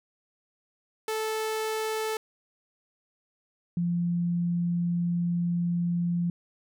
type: tone pair in turn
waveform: sawtooth / sine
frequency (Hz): 437.6 / 173.11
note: A4 / F3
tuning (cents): -9 / -15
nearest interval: octave + major third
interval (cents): 1606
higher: first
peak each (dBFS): -24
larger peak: neither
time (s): 1.08-2.17 / 3.77-6.3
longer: second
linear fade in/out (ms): 2
effects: none